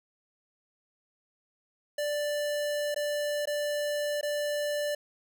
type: tone with dropouts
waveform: square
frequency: 588 Hz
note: D5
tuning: 2 cents sharp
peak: -29 dBFS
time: 1.98-4.95 s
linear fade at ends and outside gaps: 5 ms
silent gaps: 2.945-2.961 / 3.456-3.472 / 4.212-4.229 s
effects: none